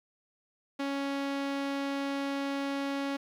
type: tone with low-pass filter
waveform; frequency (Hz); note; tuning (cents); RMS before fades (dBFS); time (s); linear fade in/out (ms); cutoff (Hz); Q
sawtooth; 277.8; C#4; +4; -33; 0.79-3.17; 10; 4300; 0.87
effects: 10-bit